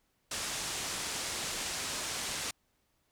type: low-pass noise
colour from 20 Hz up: white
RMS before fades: -37 dBFS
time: 0.31-2.51 s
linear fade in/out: 5 ms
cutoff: 8700 Hz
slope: 24 dB/octave
effects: pink hiss -75 dBFS RMS until 3.11 s